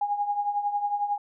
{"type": "tone with tremolo", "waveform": "sine", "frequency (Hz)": 820, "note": "G#5", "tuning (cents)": -22, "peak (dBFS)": -21, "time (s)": [0.01, 1.18], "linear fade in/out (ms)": 5, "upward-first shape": "triangle", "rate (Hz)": 11, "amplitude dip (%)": 75, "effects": []}